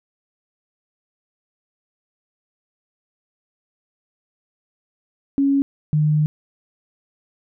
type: tone pair in turn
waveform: sine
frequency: 277.2 / 151.76 Hz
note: C#4 / D#3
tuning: 0 / -43 cents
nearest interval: minor seventh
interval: 1043 cents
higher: first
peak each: -14 dBFS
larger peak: neither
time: 5.38-5.62 / 5.93-6.26 s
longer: second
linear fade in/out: 0 ms
effects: none